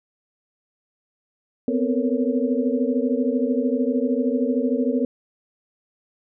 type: tone cluster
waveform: sine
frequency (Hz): 247.5 / 260.6 / 451.1 / 478.4 / 556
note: B3 / C4 / A4 / A#4 / C#5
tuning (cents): +4 / -7 / +43 / +45 / +5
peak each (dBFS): -23 / -23 / -27 / -28 / -30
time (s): 1.68-5.05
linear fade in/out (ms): 2
effects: none